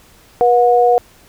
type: tone pair together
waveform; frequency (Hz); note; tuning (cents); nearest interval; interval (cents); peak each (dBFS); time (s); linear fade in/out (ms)
sine; 483.7 / 724.7; B4 / F#5; -36 / -36; perfect fifth; 700; -11; 0.41-0.98; 0
effects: pink hiss -47 dBFS RMS until 1.28 s